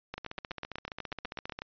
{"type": "two click trains", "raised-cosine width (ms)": 0.3, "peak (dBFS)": [-22, -21], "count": [22, 13], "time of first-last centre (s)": [[0.18, 1.589], [0.14, 1.62]], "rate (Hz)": [14.9, 8.11], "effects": ["resampled to 11025 Hz"]}